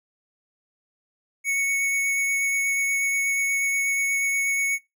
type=tone with vibrato; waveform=square; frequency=2217 Hz; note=C#7; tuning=in tune; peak=-22 dBFS; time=1.44-4.79 s; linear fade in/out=50 ms; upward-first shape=triangle; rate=8.3 Hz; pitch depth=10 cents each way; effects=noise-tail reverb RT60 0.2 s tail -21 dB re dry